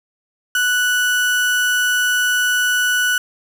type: tone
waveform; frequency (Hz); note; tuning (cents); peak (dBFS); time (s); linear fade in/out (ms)
35% pulse; 1480; F#6; 0; -13; 0.55-3.18; 2
effects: none